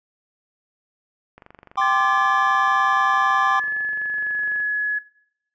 click train, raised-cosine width 0.5 ms, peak -28 dBFS, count 78, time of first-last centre 1.38-4.602 s, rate 23.9 Hz
triangle chord, G suspended fourth, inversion none, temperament just, 784 / 1045.3 / 1176 Hz, G5 / C6 / D6, 0 / -2 / +2 cents, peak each -21 / -20 / -19 dBFS, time 1.77-3.6 s, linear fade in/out 10 ms
sine tone with pitch glide, 1714 to 1693.3 Hz, A6 to G#6, -46 to +33 cents, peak -21 dBFS, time 1.81-4.99 s, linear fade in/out 10 ms, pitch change -21 cents, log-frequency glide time 3.74-4.45 s
effects noise-tail reverb RT60 0.8 s tail -20 dB re dry + resampled to 16000 Hz

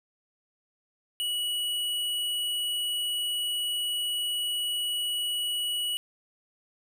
square tone, 2931 Hz, F#7, 17 cents flat, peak -28 dBFS, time 1.2-5.97 s, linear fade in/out 0 ms, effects none

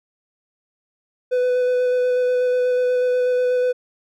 triangle tone with vibrato, 499.2 Hz, B4, 19 cents sharp, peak -14 dBFS, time 1.31-3.73 s, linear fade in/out 20 ms, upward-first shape square, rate 8.2 Hz, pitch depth 9 cents each way, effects none

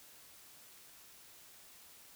silence, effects white hiss -58 dBFS RMS until 2.15 s

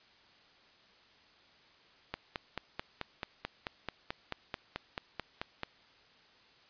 click train, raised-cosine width 0.3 ms, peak -19 dBFS, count 17, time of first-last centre 2.14-5.633 s, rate 4.58 Hz, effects white hiss -62 dBFS RMS until 6.69 s + resampled to 11025 Hz

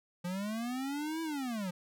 square linear two-way sweep, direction up then down, 172.7 to 330 to 172.7 Hz, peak -35 dBFS, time 0.24-1.71 s, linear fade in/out 10 ms, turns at 1.22 s, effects none

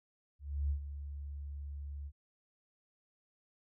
sine tone with ADSR envelope, 71.4 Hz, D2, 48 cents flat, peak -29 dBFS, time 0.39-2.12 s, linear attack 310 ms, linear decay 94 ms, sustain -11 dB, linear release 55 ms, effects none

